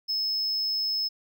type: tone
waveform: triangle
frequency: 5200 Hz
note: E8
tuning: 24 cents flat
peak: -24 dBFS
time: 0.08-1.09 s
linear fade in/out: 20 ms
effects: none